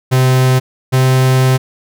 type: tone pair in turn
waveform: 45% pulse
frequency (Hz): 129.2 / 130.02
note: C3 / C3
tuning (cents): -21 / -11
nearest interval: unison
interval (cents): 10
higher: second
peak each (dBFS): -8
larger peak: neither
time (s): 0.11-0.6 / 0.92-1.58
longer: second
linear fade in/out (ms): 20
effects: none